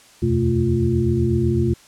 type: tone cluster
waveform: sine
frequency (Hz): 80.3 / 88.3 / 125.9 / 220.6 / 348.7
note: E2 / F2 / B2 / A3 / F4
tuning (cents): -45 / +20 / +34 / +5 / -3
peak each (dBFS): -26 / -24 / -20 / -23 / -21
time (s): 0.22-1.74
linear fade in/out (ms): 10
effects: white hiss -49 dBFS RMS until 1.87 s + low-pass 9000 Hz 12 dB/octave